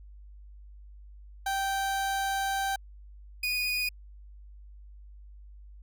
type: tone pair in turn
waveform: 30% pulse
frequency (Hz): 781 / 2473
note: G5 / D#7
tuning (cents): -7 / -11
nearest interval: octave + minor sixth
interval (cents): 1996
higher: second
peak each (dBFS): -25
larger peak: neither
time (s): 1.46-2.76 / 3.43-3.89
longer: first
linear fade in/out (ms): 5
effects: added 50 Hz sine -46 dBFS peak until 5.82 s